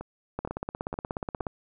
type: two click trains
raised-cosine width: 1 ms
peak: -17 / -23 dBFS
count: 19 / 4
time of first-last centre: 0.39-1.468 / 0.01-1.405 s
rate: 16.7 / 2.15 Hz
effects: none